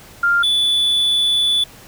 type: tone pair in turn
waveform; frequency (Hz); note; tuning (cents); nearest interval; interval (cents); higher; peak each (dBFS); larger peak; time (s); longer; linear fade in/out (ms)
sine / triangle; 1396.9 / 3464; F6 / A7; 0 / -28; octave + major third; 1572; second; -12; neither; 0.23-0.43 / 0.43-1.64; second; 5
effects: pink hiss -42 dBFS RMS until 1.87 s